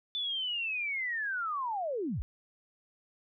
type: linear sweep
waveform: sine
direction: down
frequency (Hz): 3520 to 41.2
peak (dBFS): -31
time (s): 0.15-2.22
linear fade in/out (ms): 0
effects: none